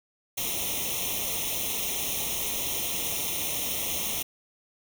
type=noise with comb filter; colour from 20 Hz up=white; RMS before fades=-30 dBFS; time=0.37-4.23 s; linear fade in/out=10 ms; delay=0.32 ms; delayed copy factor=+0.95; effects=none